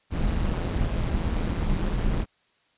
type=noise with amplitude modulation; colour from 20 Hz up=brown; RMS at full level=-22 dBFS; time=0.1-2.26 s; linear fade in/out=50 ms; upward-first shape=sine; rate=169 Hz; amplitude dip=70%; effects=white hiss -66 dBFS RMS until 2.77 s + resampled to 8000 Hz